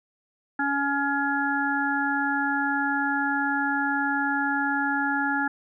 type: harmonic tone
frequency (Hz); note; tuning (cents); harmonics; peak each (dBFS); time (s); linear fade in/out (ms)
280.8; C#4; +22; 1 / 3 / 5 / 6; -28 / -28 / -28 / -28; 0.59-5.48; 5
effects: none